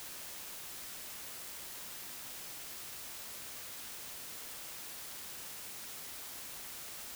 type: silence
effects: white hiss -46 dBFS RMS until 7.15 s